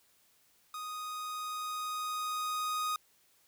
45% pulse tone with level ramp, 1244.5 Hz, D#6, in tune, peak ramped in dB -39 to -31 dBFS, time 0.74-2.96 s, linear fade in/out 2 ms, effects white hiss -68 dBFS RMS until 3.47 s

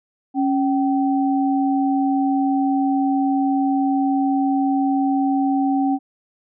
sine tone pair together, 275.4 / 769.8 Hz, C#4 / G5, -11 / -32 cents, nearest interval octave + tritone, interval 1779 cents, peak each -17 / -22 dBFS, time 0.34-5.99 s, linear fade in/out 50 ms, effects none

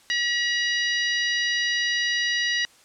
harmonic tone, 960 Hz, B5, 49 cents flat, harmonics 2 / 3 / 4 / 5 / 6, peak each -24 / -28 / -30 / -32 / -34 dBFS, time 0.1-2.65 s, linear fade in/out 0 ms, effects white hiss -55 dBFS RMS until 2.84 s + low-pass 9000 Hz 12 dB/octave

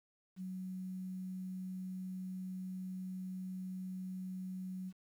sine tone with quantisation, 185.9 Hz, F#3, 8 cents sharp, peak -40 dBFS, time 0.36-4.93 s, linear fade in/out 50 ms, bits 11, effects none

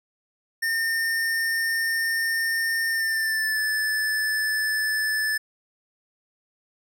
square tone with pitch glide, 1817 to 1745 Hz, A#6 to A6, -45 to -15 cents, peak -23 dBFS, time 0.62-5.38 s, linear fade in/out 10 ms, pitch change -70 cents, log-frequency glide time 2.88-3.59 s, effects none

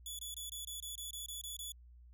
15% pulse tone bursts, 3426 Hz, A7, 47 cents flat, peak -35 dBFS, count 11, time 0.06-1.72 s, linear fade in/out 2 ms, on 130 ms, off 23 ms, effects added 60 Hz sine -55 dBFS peak until 2.13 s

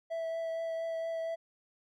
triangle tone with vibrato, 657 Hz, E5, 6 cents flat, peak -31 dBFS, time 0.1-1.36 s, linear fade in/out 20 ms, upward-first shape triangle, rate 4.3 Hz, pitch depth 13 cents each way, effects none

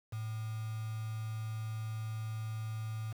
sine tone with quantisation, 110 Hz, A2, in tune, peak -36 dBFS, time 0.12-3.13 s, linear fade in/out 10 ms, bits 8, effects none

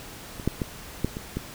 clicks, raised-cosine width 3 ms, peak -23 / -9 / -13 / -10 / -19 / -15 dBFS, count 6, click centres 0.398 / 0.476 / 0.618 / 1.046 / 1.169 / 1.37 s, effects pink hiss -42 dBFS RMS until 1.54 s

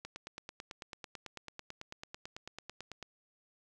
click train, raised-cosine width 0.2 ms, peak -26 dBFS, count 28, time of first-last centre 0.05-3.027 s, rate 9.07 Hz, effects none

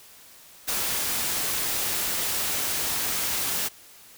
white noise with ADSR envelope, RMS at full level -25 dBFS, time 0.67-3.69 s, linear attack 23 ms, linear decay 8 ms, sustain -2 dB, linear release 20 ms, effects white hiss -50 dBFS RMS until 4.17 s

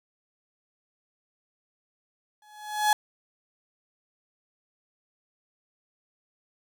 35% pulse tone with exponential growth, 845 Hz, G#5, 30 cents sharp, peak -15 dBFS, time 2.42-2.93 s, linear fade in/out 2 ms, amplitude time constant 110 ms, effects none

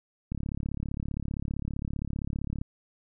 click train, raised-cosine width 5 ms, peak -20 dBFS, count 82, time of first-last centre 0.32-2.615 s, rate 35.3 Hz, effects none

